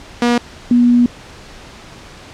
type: tone pair in turn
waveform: sawtooth / sine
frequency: 239.9 / 242 Hz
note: A#3 / B3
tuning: +50 / -35 cents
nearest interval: unison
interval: 15 cents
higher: second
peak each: -7 dBFS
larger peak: neither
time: 0.22-0.38 / 0.71-1.06 s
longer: second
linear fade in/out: 2 ms
effects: pink hiss -37 dBFS RMS until 2.33 s + low-pass 6000 Hz 12 dB/octave